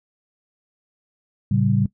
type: tone cluster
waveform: sine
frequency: 110.9 / 136.6 / 194.3 Hz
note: A2 / C#3 / G3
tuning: +14 / -25 / -15 cents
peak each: -20 dBFS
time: 1.51-1.86 s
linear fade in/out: 5 ms
effects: noise-tail reverb RT60 0.1 s tail -19 dB re dry